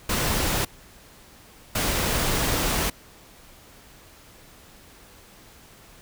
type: noise bursts at uneven times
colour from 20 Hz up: pink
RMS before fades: -24 dBFS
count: 2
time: 0.09-0.65 / 1.75-2.9 s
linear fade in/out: 5 ms
effects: pink hiss -50 dBFS RMS until 6.01 s